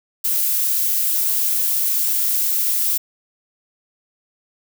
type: noise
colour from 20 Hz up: violet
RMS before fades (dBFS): -19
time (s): 0.24-2.98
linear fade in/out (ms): 10
effects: none